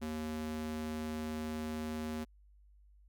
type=tone with high-pass filter; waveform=square; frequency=77.78 Hz; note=D#2; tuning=in tune; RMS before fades=-39 dBFS; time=0.01-2.25 s; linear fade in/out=20 ms; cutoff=170 Hz; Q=3.6; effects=added 50 Hz sine -59 dBFS peak until 3.08 s